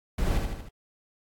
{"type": "noise with echo", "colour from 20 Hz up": "brown", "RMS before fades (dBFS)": -26, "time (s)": [0.18, 0.38], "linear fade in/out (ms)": 5, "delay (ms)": 77, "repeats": 4, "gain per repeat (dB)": -4, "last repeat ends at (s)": 0.688, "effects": ["AAC 64 kbps"]}